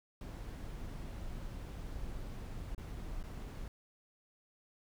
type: noise with dropouts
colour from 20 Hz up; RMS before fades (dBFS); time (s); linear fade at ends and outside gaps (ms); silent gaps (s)
brown; -43; 0.21-3.68; 1; 2.748-2.779 / 3.228-3.238
effects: none